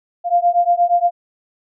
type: beating tone pair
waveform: sine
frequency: 694 / 702.5 Hz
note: F5 / F5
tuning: -11 / +10 cents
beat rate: 8.5 Hz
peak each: -15 dBFS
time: 0.24-1.11 s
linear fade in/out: 50 ms
effects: none